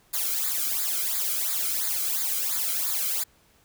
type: noise with flanger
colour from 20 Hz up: blue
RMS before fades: -27 dBFS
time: 0.13-3.24 s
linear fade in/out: 10 ms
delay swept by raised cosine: 0.34 to 1.13 ms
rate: 2.9 Hz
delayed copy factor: -1
effects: pink hiss -61 dBFS RMS until 3.64 s